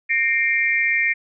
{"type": "tone cluster", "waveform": "sine", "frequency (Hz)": [1843, 2116, 2352], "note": ["A#6", "C7", "D7"], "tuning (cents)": [-20, 19, 2], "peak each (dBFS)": -21, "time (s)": [0.09, 1.14], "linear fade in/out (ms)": 20, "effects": []}